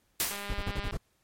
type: noise with exponential decay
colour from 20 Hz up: white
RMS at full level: -26 dBFS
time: 0.2-0.61 s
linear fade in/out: 0 ms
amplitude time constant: 89 ms
type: click train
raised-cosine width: 0.3 ms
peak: -23 dBFS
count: 122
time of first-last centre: 0.31-0.909 s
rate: 202 Hz
type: noise bursts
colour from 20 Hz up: brown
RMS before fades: -31 dBFS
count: 6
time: 0.49-0.974 s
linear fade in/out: 10 ms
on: 54 ms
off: 32 ms
effects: pink hiss -71 dBFS RMS until 1.23 s + MP3 64 kbps